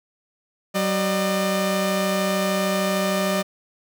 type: tone pair together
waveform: sawtooth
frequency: 190 / 603.2 Hz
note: F#3 / D5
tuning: +46 / +46 cents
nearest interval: octave + minor sixth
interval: 2000 cents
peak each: -19 dBFS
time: 0.74-3.43 s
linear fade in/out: 20 ms
effects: none